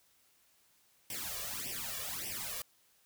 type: noise with flanger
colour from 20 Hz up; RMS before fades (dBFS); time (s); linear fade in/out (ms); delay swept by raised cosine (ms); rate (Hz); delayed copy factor
white; -40; 1.1-2.62; 2; 0.36 to 1.76; 1.7; +0.95
effects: white hiss -69 dBFS RMS until 3.05 s

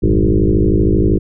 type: tone with frequency modulation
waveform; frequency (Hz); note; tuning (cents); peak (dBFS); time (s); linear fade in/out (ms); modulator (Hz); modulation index
sine; 139.9; C#3; +16; -9; 0.02-1.19; 20; 52.8; 5
effects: none

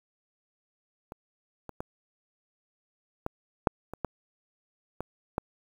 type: clicks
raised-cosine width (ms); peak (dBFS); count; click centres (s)
1; -26 / -25 / -20 / -16 / -6 / -23 / -15 / -19 / -13; 9; 1.121 / 1.693 / 1.805 / 3.264 / 3.672 / 3.936 / 4.047 / 5.006 / 5.381
effects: 8-bit

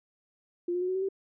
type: tone with pitch steps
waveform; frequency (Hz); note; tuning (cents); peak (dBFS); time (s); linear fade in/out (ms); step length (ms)
sine; 349.7 / 357 / 364.6 / 372.2 / 380 / 388; F4 / F4 / F#4 / F#4 / F#4 / G4; +2 / +38 / -25 / +10 / +46 / -18; -27; 0.68-1.088; 5; 68
effects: none

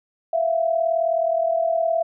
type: tone pair together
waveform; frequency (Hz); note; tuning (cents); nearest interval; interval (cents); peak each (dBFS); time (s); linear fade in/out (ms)
sine; 659.3 / 698.5; E5 / F5; 0 / 0; minor second; 100; -19 / -24; 0.33-2.03; 5
effects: none

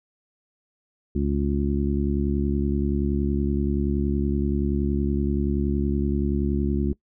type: harmonic tone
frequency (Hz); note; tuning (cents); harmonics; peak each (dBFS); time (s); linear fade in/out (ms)
70.6; C#2; +32; 1 / 2 / 3 / 4 / 5; -25 / -29 / -26 / -29 / -29; 1.15-6.93; 5
effects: noise-tail reverb RT60 0.1 s tail -21 dB re dry

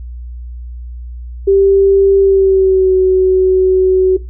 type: tone with pitch glide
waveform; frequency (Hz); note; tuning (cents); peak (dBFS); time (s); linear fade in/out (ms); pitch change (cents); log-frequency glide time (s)
sine; 392 to 374.1; G4 to F#4; 0 to +19; -6; 1.47-4.17; 10; -81; 2.19-2.94
effects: noise-tail reverb RT60 0.2 s tail -17 dB re dry + added 60 Hz sine -24 dBFS peak until 4.29 s

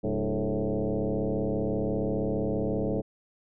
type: tone with frequency modulation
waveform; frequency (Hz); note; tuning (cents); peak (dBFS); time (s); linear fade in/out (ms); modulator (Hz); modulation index
sine; 123.47; B2; 0; -25; 0.03-3.02; 20; 106; 4.5
effects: none

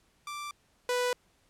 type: tone pair in turn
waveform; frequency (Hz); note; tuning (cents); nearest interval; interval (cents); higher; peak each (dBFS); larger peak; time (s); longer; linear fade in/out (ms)
sawtooth; 1174.7 / 493.9; D6 / B4; 0 / 0; octave + minor third; 1500; first; -33 / -23; second; 0.27-0.51 / 0.89-1.13; neither; 2
effects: pink hiss -68 dBFS RMS until 1.49 s + low-pass 11000 Hz 12 dB/octave

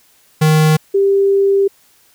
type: tone pair in turn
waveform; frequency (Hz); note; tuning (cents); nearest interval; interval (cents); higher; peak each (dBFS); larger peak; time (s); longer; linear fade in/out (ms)
square / sine; 155.56 / 394.7; D#3 / G4; 0 / +12; octave + major third; 1612; second; -9; neither; 0.41-0.77 / 0.94-1.68; second; 10
effects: white hiss -52 dBFS RMS until 2.14 s

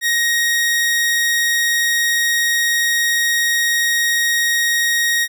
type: tone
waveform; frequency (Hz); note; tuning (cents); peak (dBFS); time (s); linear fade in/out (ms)
sawtooth; 1877; A#6; +11; -11; 0.01-5.28; 50
effects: none

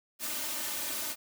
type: noise with comb filter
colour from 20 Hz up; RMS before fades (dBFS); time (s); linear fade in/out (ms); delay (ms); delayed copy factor
white; -35; 0.19-1.16; 50; 3.3; +1
effects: high-pass 100 Hz 12 dB/octave

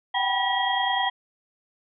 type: tone cluster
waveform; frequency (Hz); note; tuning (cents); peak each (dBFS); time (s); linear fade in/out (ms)
sine; 760 / 790 / 979 / 1927 / 3251; F#5 / G5 / B5 / B6 / G#7; +46 / +13 / -15 / -43 / -38; -28; 0.14-1.1; 10
effects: none

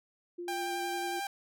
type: tone with tremolo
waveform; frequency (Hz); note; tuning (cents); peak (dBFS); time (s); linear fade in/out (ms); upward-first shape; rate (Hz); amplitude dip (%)
sine; 349.6; F4; +2; -36; 0.38-1.2; 10; triangle; 9.2; 25
type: tone with vibrato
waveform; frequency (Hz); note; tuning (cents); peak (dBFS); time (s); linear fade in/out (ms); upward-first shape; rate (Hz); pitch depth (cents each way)
sawtooth; 792; G5; +18; -30; 0.48-1.27; 2; square; 11; 11
effects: none

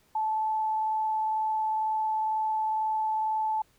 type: tone with frequency modulation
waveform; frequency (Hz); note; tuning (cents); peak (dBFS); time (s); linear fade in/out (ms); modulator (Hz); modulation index
sine; 871; A5; -18; -25; 0.15-3.62; 5; 22.1; 0.26
effects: pink hiss -65 dBFS RMS until 3.78 s

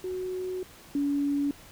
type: tone pair in turn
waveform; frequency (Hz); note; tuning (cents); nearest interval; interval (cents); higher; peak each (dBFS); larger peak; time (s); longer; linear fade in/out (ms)
sine; 369 / 284.6; F#4 / C#4; -5 / +46; major third; 449; first; -30 / -24; second; 0.04-0.63 / 0.95-1.51; first; 2
effects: pink hiss -51 dBFS RMS until 1.71 s

